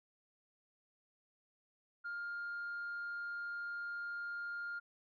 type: tone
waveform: sine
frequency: 1407 Hz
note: F6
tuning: 12 cents sharp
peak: -38 dBFS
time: 2.04-4.8 s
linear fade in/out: 20 ms
effects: tanh soft clip ceiling -37 dBFS